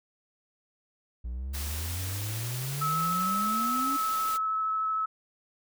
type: exponential sweep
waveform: triangle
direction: up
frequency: 58 to 284.5 Hz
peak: -30 dBFS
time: 1.24-3.97 s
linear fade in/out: 10 ms
type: noise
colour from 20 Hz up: white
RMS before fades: -38 dBFS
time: 1.53-4.38 s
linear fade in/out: 20 ms
type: tone with vibrato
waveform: sine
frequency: 1298 Hz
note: E6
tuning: 27 cents flat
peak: -26 dBFS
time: 2.81-5.06 s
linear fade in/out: 10 ms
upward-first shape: sine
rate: 13 Hz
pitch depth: 9 cents each way
effects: none